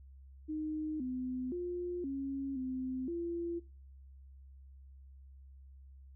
sine tone with pitch steps, 308.8 / 254.6 / 353.5 / 273.2 / 258.3 / 341.2 Hz, D#4 / C4 / F4 / C#4 / C4 / F4, -13 / -47 / +21 / -25 / -22 / -40 cents, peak -35 dBFS, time 0.48-3.6 s, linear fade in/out 20 ms, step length 520 ms, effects noise-tail reverb RT60 0.4 s tail -21 dB re dry + added 67 Hz sine -52 dBFS peak until 6.15 s

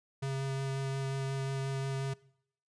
square tone with vibrato, 135.5 Hz, C#3, 39 cents flat, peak -33 dBFS, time 0.22-2.14 s, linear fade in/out 10 ms, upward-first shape sine, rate 5.6 Hz, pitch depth 10 cents each way, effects noise-tail reverb RT60 0.7 s tail -22 dB re dry + resampled to 22050 Hz

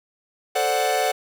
45% pulse chord, D dominant seventh, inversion second, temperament equal, 440 / 523.3 / 587.3 / 740 Hz, A4 / C5 / D5 / F#5, 0 / 0 / 0 / 0 cents, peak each -27 / -27 / -27 / -22 dBFS, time 0.55-1.12 s, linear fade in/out 10 ms, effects none

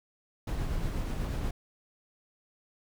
brown noise with tremolo, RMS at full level -31 dBFS, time 0.47-1.51 s, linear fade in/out 5 ms, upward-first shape sine, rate 8.3 Hz, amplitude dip 25%, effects none

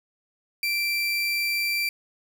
30% pulse tone, 2349 Hz, D7, in tune, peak -21 dBFS, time 0.63-1.89 s, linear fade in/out 2 ms, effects none

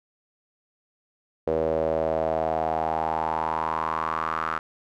sawtooth tone with band-pass filter sweep, 80 Hz, D#2, 49 cents sharp, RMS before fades -26 dBFS, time 1.47-4.59 s, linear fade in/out 5 ms, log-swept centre 500 to 1300 Hz, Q 5, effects none

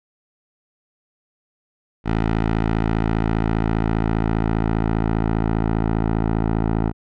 10% pulse tone with low-pass filter sweep, 55 Hz, A1, in tune, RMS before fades -20 dBFS, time 2.04-6.93 s, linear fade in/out 50 ms, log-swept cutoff 2400 to 1100 Hz, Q 0.72, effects none

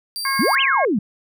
sawtooth tone, 4699 Hz, D8, in tune, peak -22 dBFS, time 0.16-0.55 s, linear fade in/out 0 ms
harmonic tone, 541 Hz, C#5, 42 cents flat, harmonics 2 / 3 / 4, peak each -22 / -24 / -25 dBFS, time 0.25-0.85 s, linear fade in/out 2 ms
sine exponential two-way sweep, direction up then down, 180.7 to 3238 to 180.7 Hz, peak -16 dBFS, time 0.39-0.99 s, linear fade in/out 5 ms, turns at 0.61 s
effects none

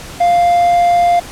triangle tone, 698.5 Hz, F5, in tune, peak -6 dBFS, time 0.2-1.2 s, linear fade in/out 10 ms, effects pink hiss -31 dBFS RMS until 1.31 s + low-pass 11000 Hz 12 dB/octave

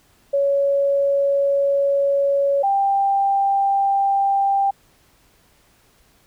sine tone pair in turn, 559 / 790.5 Hz, C#5 / G5, +14 / +14 cents, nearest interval tritone, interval 600 cents, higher second, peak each -15 dBFS, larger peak neither, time 0.33-2.63 / 2.63-4.71 s, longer first, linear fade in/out 10 ms, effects pink hiss -57 dBFS RMS until 6.26 s

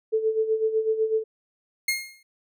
sine tone with tremolo, 440 Hz, A4, in tune, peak -18 dBFS, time 0.12-1.24 s, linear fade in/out 20 ms, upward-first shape sine, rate 8 Hz, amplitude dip 70%
sawtooth tone with exponential decay, 2139 Hz, C7, 38 cents sharp, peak -16 dBFS, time 1.88-2.23 s, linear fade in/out 5 ms, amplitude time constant 76 ms
effects none

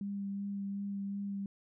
sine tone with vibrato, 199.4 Hz, G3, 30 cents sharp, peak -35 dBFS, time 0.01-1.46 s, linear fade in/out 2 ms, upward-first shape sine, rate 2.7 Hz, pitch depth 13 cents each way, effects none

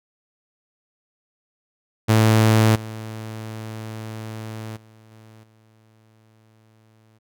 sawtooth tone with level steps, 110 Hz, A2, in tune, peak -9 / -27 / -44 / -41 / -50 dBFS, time 2.08-7.19 s, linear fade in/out 20 ms, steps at 2.75 / 4.76 / 5.11 / 5.43 s, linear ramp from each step 10 ms, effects none

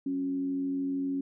sine tone with frequency modulation, 274.6 Hz, C#4, 16 cents flat, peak -28 dBFS, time 0.06-1.21 s, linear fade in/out 5 ms, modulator 87.1 Hz, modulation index 0.31, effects none

